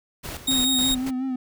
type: noise with tremolo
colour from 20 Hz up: pink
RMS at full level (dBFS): -34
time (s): 0.23-1.11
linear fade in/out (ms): 20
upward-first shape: square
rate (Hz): 3.6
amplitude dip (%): 65
type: tone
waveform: sawtooth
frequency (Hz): 3737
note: A#7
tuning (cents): +4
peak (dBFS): -17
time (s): 0.47-0.95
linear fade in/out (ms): 10
type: tone with vibrato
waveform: triangle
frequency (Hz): 259.6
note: C4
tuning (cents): -13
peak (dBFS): -22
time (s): 0.48-1.36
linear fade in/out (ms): 5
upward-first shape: sine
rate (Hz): 5.5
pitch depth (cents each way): 47
type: noise with exponential decay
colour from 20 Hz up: brown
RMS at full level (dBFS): -29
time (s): 0.91-1.12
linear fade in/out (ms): 1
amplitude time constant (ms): 44
effects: none